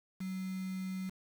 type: tone with quantisation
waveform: sine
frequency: 187.9 Hz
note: F#3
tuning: 27 cents sharp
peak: -36 dBFS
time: 0.2-1.1 s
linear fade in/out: 10 ms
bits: 8
effects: none